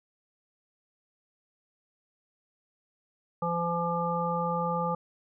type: harmonic tone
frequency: 170.8 Hz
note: F3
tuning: 38 cents flat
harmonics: 1 / 3 / 5 / 7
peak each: -32 / -32 / -32 / -32 dBFS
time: 3.42-4.95 s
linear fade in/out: 5 ms
effects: none